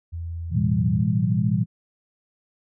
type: tone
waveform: sine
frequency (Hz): 84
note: E2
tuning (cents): +33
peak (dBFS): -28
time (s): 0.12-1.03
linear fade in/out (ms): 20
type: chord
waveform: sine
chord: A suspended second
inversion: none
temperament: equal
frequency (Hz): 110 / 123.47 / 164.81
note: A2 / B2 / E3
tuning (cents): 0 / 0 / 0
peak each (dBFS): -24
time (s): 0.5-1.66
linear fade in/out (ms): 50
type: tone with vibrato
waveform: sine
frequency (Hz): 196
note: G3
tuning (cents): 0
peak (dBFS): -24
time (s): 0.56-1.64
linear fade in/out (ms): 10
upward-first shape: triangle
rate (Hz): 2.5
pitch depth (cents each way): 80
effects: none